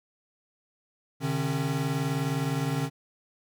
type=tone cluster; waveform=square; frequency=132.4 / 152 / 270.8 Hz; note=C3 / D#3 / C#4; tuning=+21 / -40 / -40 cents; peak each=-32 / -30 / -33 dBFS; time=1.2-2.9 s; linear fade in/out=50 ms; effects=none